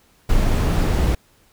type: noise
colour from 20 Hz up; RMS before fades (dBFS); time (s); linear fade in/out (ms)
brown; -17; 0.29-1.15; 5
effects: pink hiss -57 dBFS RMS until 1.52 s